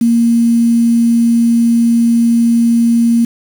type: tone with quantisation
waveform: sine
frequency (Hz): 233.1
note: A#3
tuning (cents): 0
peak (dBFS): -7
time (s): 0.01-3.25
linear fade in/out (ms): 5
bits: 5
effects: none